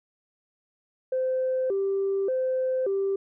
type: tone with vibrato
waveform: sine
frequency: 450 Hz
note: A4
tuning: 39 cents sharp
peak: -22 dBFS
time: 1.12-3.16 s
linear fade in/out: 5 ms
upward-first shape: square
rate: 0.86 Hz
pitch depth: 240 cents each way
effects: tanh soft clip ceiling -19 dBFS